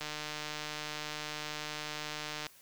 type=click train; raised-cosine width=0.2 ms; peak=-21 dBFS; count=372; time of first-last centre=0.01-2.467 s; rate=151 Hz; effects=white hiss -59 dBFS RMS until 2.61 s